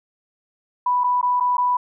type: tone with dropouts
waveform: sine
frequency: 987.8 Hz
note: B5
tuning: in tune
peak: -16 dBFS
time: 0.86-1.77 s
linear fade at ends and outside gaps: 5 ms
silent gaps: 1.037-1.041 / 1.214-1.228 / 1.4-1.406 / 1.57-1.58 s
effects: none